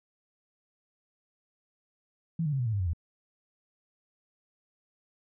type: tone with pitch steps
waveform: sine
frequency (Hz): 164.81 / 149.4 / 135.42 / 122.76 / 111.28 / 100.87 / 91.43 / 82.88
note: E3 / D3 / C#3 / B2 / A2 / G2 / F#2 / E2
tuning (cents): 0 / +30 / -40 / -10 / +20 / +50 / -20 / +10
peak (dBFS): -26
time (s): 2.39-2.934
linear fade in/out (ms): 5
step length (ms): 68
effects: none